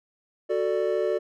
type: chord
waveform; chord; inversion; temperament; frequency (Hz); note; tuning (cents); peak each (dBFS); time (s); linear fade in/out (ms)
triangle; D major; first; equal with one note detuned; 370 / 443.3 / 587.3; F#4 / A4 / D5; 0 / +13 / 0; -25; 0.49-1.19; 20
effects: none